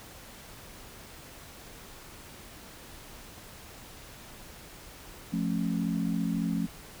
sine chord, F augmented, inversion none, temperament just, 174.61 / 218.3 / 272.8 Hz, F3 / A3 / C#4, 0 / -13 / -28 cents, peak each -30 / -31 / -33 dBFS, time 5.32-6.67 s, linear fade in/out 20 ms, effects pink hiss -48 dBFS RMS until 7 s

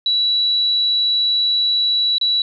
sine tone with dropouts, 3927 Hz, B7, 11 cents flat, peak -14 dBFS, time 0.06-2.42 s, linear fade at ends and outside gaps 2 ms, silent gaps 2.183-2.212 s, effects none

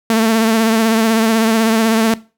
sawtooth tone with vibrato, 223.6 Hz, A3, 28 cents sharp, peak -7 dBFS, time 0.1-2.14 s, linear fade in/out 2 ms, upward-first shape triangle, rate 16 Hz, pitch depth 45 cents each way, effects noise-tail reverb RT60 0.3 s tail -18 dB re dry

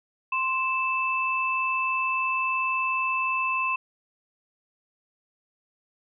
sine tone pair together, 1046.5 / 2637 Hz, C6 / E7, 0 / 0 cents, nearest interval octave + major third, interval 1600 cents, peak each -26 dBFS, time 0.32-3.76 s, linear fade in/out 5 ms, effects none

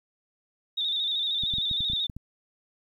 sine tone with vibrato, 3652 Hz, A#7, 36 cents flat, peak -25 dBFS, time 0.77-2.07 s, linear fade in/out 10 ms, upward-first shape square, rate 13 Hz, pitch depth 49 cents each way
clicks, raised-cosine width 5 ms, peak -25 dBFS, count 9, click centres 1.436 / 1.538 / 1.584 / 1.713 / 1.806 / 1.9 / 1.934 / 2.098 / 2.166 s
effects 10-bit

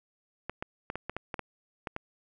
clicks, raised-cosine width 0.5 ms, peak -19 dBFS, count 10, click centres 0.496 / 0.625 / 0.901 / 0.956 / 1.096 / 1.166 / 1.342 / 1.393 / 1.872 / 1.964 s, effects none

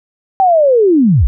sine linear sweep, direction down, 784 to 43.8 Hz, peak -6 dBFS, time 0.4-1.27 s, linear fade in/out 0 ms, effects none

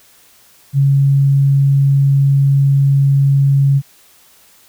sine tone, 138.59 Hz, C#3, in tune, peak -8 dBFS, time 0.73-3.82 s, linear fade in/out 50 ms, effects white hiss -48 dBFS RMS until 4.68 s

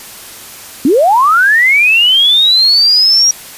sine linear sweep, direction up, 240 to 5710 Hz, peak -5 dBFS, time 0.85-3.31 s, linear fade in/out 2 ms, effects white hiss -31 dBFS RMS until 3.57 s + resampled to 32000 Hz

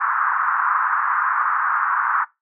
white band-pass noise, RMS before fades -20 dBFS, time 0-2.25 s, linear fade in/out 20 ms, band 1000 to 1500 Hz, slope 48 dB/octave, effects noise-tail reverb RT60 0.2 s tail -21 dB re dry

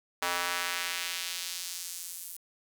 square tone with high-pass filter sweep, 87.9 Hz, F2, 12 cents sharp, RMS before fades -35 dBFS, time 0.22-2.37 s, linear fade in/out 5 ms, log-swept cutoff 950 to 11000 Hz, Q 0.96, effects 9-bit

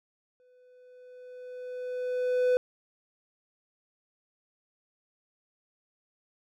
triangle tone with exponential growth, 500 Hz, B4, 21 cents sharp, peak -18 dBFS, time 0.4-2.57 s, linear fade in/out 0 ms, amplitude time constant 470 ms, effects none

